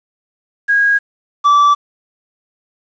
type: tone pair in turn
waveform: sine / triangle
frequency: 1640 / 1159.7 Hz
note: G#6 / D6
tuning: -22 / -22 cents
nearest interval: tritone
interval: 600 cents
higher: first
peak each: -9 / -5 dBFS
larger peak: second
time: 0.68-0.99 / 1.44-1.75 s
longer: neither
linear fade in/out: 20 ms
effects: resampled to 16000 Hz + 7-bit